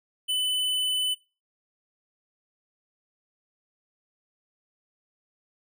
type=tone; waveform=square; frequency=3007 Hz; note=F#7; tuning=27 cents sharp; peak=-24 dBFS; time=0.28-1.15 s; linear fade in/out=20 ms; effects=noise-tail reverb RT60 0.3 s tail -20 dB re dry